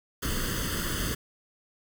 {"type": "noise with comb filter", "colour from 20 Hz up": "pink", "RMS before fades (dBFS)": -30, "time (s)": [0.22, 1.15], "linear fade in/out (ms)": 10, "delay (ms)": 0.63, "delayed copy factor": 0.85, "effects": []}